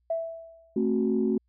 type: tone with exponential decay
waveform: sine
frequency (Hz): 659.3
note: E5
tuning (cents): 0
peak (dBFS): -23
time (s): 0.1-0.79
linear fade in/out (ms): 5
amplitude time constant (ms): 150
type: chord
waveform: sine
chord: F# diminished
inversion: first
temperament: just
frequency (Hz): 222 / 266.4 / 370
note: A3 / C4 / F#4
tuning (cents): +16 / +31 / 0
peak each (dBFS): -25 / -28 / -26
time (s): 0.76-1.38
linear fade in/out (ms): 5
effects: tanh soft clip ceiling -14 dBFS + added 60 Hz sine -68 dBFS peak until 1.48 s